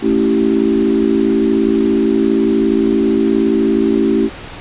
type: chord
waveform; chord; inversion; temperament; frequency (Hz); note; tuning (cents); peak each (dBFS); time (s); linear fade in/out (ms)
sine; A dominant seventh; none; equal with one note detuned; 220 / 277.2 / 329.6 / 388.6; A3 / C#4 / E4 / G4; 0 / 0 / 0 / -15; -16; 0.01-4.3; 50
effects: pink hiss -31 dBFS RMS until 4.6 s + resampled to 8000 Hz